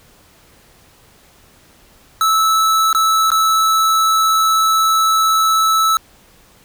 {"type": "tone with dropouts", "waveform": "square", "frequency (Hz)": 1309, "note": "E6", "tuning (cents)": -13, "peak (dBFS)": -12, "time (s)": [2.21, 5.97], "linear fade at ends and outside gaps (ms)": 1, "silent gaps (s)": [[2.929, 2.948], [3.304, 3.317]], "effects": ["pink hiss -49 dBFS RMS until 6.64 s"]}